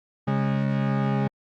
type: tone pair together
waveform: 40% pulse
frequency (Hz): 136.5 / 204.5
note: C#3 / G#3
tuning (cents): -26 / -26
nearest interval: perfect fifth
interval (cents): 700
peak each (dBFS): -23 / -24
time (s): 0.27-1.28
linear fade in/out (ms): 10
effects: low-pass 2000 Hz 12 dB/octave + Opus 48 kbps